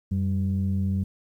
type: tone pair together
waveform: sine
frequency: 91.51 / 193.8 Hz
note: F#2 / G3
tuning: -19 / -20 cents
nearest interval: octave + minor second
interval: 1299 cents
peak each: -23 / -25 dBFS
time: 0.11-1.04 s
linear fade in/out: 10 ms
effects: tanh soft clip ceiling -17 dBFS + 10-bit